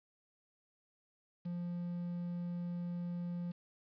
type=tone with quantisation; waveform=triangle; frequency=174.61 Hz; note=F3; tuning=in tune; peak=-35 dBFS; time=1.45-3.52 s; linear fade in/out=10 ms; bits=10; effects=resampled to 11025 Hz